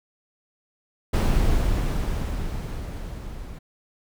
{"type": "noise with level ramp", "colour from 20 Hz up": "brown", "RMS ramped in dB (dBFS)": [-18, -37], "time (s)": [1.13, 3.59], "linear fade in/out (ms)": 10, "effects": []}